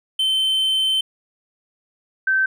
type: tone pair in turn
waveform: triangle / sine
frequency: 3086 / 1547.1 Hz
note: G7 / G6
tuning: -28 / -23 cents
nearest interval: octave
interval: 1195 cents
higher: first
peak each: -15 dBFS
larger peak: neither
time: 0.19-1.01 / 2.27-2.46 s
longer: first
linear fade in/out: 5 ms
effects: none